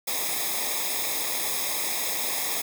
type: noise with comb filter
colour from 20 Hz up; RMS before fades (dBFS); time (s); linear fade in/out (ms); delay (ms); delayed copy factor
white; -28; 0.07-2.62; 10; 0.68; -0.85
effects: none